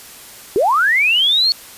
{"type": "linear sweep", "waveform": "sine", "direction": "up", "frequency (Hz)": [349.7, 4429], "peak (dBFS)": -11, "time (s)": [0.56, 1.52], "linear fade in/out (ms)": 0, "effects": ["white hiss -38 dBFS RMS until 1.77 s", "resampled to 32000 Hz"]}